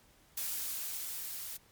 blue noise with level ramp, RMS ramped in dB -36 to -42 dBFS, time 0.37-1.57 s, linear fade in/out 5 ms, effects pink hiss -64 dBFS RMS until 1.71 s + MP3 96 kbps

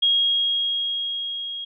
sine tone with level ramp, 3276 Hz, G#7, 24 cents flat, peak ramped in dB -15 to -29 dBFS, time 0.02-1.65 s, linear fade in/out 10 ms, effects none

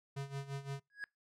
square tone with tremolo, 138.59 Hz, C#3, in tune, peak -38 dBFS, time 0.16-0.8 s, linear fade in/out 10 ms, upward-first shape sine, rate 5.8 Hz, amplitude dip 80%
triangle tone with exponential growth, 1661.2 Hz, G#6, in tune, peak -34 dBFS, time 0.9-1.04 s, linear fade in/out 0 ms, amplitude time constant 29 ms
effects noise-tail reverb RT60 0.2 s tail -25 dB re dry + low-pass 9000 Hz 12 dB/octave

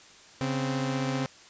sawtooth tone pair together, 137.47 / 259.5 Hz, C#3 / C4, -14 / -14 cents, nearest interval major seventh, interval 1100 cents, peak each -26 dBFS, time 0.41-1.26 s, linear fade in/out 0 ms, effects white hiss -52 dBFS RMS until 1.49 s + resampled to 16000 Hz

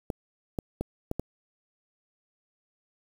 clicks, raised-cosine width 2 ms, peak -16 dBFS, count 5, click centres 0.102 / 0.588 / 0.81 / 1.114 / 1.196 s, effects 7-bit

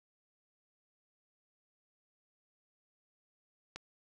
click, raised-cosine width 0.2 ms, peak -25 dBFS, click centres 3.76 s, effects none

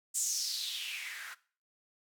blue noise with band-pass filter sweep, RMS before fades -37 dBFS, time 0.14-1.35 s, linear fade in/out 20 ms, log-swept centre 7900 to 1400 Hz, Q 4.9, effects noise-tail reverb RT60 0.4 s tail -18 dB re dry

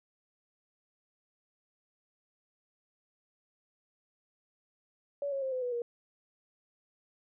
sine tone with pitch steps, 568 / 548 / 528.7 / 510.1 / 492.2 / 474.9 Hz, C#5 / C#5 / C5 / C5 / B4 / A#4, +42 / -20 / +18 / -44 / -6 / +32 cents, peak -31 dBFS, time 5.22-5.82 s, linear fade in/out 2 ms, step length 100 ms, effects none

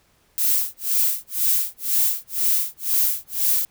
violet noise with tremolo, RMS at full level -18 dBFS, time 0.38-3.65 s, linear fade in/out 0 ms, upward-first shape sine, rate 2 Hz, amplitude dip 100%, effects pink hiss -61 dBFS RMS until 3.7 s

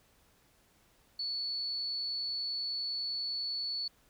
sine tone, 4435 Hz, C#8, in tune, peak -33 dBFS, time 1.19-3.88 s, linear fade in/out 5 ms, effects pink hiss -67 dBFS RMS until 4.09 s

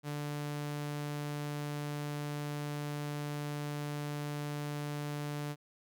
sawtooth tone, 146.83 Hz, D3, in tune, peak -32 dBFS, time 0.03-5.56 s, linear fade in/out 50 ms, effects none

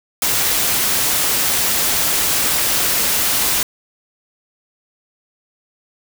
white noise, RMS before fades -17 dBFS, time 0.22-3.63 s, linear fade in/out 2 ms, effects none

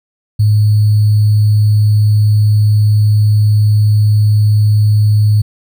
sine tone with sample-and-hold, 105.6 Hz, G#2, 29 cents sharp, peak -6 dBFS, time 0.39-5.42 s, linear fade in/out 10 ms, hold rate 4410 Hz, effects none

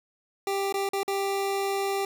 25% pulse tone with dropouts, 394 Hz, G4, 9 cents sharp, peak -22 dBFS, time 0.47-2.05 s, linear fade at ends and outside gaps 2 ms, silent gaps 0.725-0.741 / 0.89-0.933 / 1.032-1.079 s, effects none

